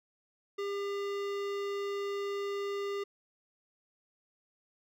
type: tone with hard clipping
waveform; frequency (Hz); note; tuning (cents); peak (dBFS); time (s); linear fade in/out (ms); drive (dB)
sine; 401.3; G4; +41; -35; 0.58-3.04; 10; 18
effects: none